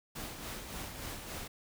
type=noise with tremolo; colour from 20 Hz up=pink; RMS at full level=-41 dBFS; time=0.15-1.48 s; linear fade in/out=10 ms; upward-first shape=sine; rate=3.5 Hz; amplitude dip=45%; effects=none